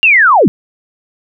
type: linear sweep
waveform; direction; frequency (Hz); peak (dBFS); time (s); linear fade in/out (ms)
sine; down; 2833 to 145.3; -4; 0.03-0.48; 0
effects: none